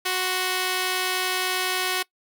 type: tone pair together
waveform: 5% pulse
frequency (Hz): 370 / 1046.5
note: F#4 / C6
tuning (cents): 0 / 0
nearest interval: octave + tritone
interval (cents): 1800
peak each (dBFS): -12 / -21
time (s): 0.05-2.03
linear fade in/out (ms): 10
effects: noise-tail reverb RT60 0.1 s tail -22 dB re dry